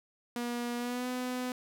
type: tone with pitch glide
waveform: sawtooth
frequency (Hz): 240 to 251.1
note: B3 to B3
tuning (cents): -49 to +29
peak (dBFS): -29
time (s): 0.36-1.52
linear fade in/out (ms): 2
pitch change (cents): +78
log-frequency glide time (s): 0.77-1.08
effects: none